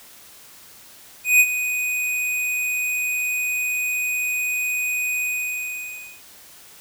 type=tone with ADSR envelope; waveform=square; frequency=2489 Hz; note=D#7; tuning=in tune; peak=-10 dBFS; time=1.24-6.22 s; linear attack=160 ms; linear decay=52 ms; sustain=-12 dB; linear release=1000 ms; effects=white hiss -46 dBFS RMS until 6.8 s